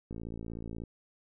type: click train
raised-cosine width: 3 ms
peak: -28 dBFS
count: 42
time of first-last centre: 0.11-0.837 s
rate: 56.4 Hz
effects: none